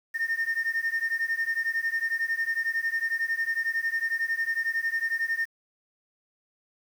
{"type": "beating tone pair", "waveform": "sine", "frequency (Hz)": [1816, 1827], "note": ["A#6", "A#6"], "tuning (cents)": [-46, -35], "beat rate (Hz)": 11, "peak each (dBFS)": -27, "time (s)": [0.14, 5.46], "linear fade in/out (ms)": 20, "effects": ["tanh soft clip ceiling -21 dBFS", "8-bit"]}